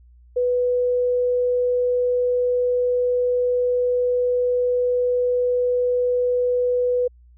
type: tone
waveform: sine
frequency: 493.9 Hz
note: B4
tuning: in tune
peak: -17 dBFS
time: 0.36-7.08 s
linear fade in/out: 10 ms
effects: added 60 Hz sine -47 dBFS peak until 7.37 s